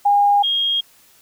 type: tone pair in turn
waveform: sine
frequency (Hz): 813 / 3252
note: G#5 / G#7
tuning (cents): -37 / -37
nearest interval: 2 octaves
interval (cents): 2400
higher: second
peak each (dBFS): -11 / -16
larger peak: first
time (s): 0.05-0.43 / 0.43-0.81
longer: neither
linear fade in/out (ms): 10
effects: white hiss -52 dBFS RMS until 1.21 s